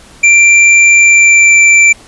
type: tone with pitch glide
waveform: square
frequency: 2359 to 2343 Hz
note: D7 to D7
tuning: +7 to -5 cents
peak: -3 dBFS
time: 0.23-1.93 s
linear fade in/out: 10 ms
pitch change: -12 cents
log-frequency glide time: 0.97-1.6 s
effects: pink hiss -38 dBFS RMS until 2.07 s + resampled to 24000 Hz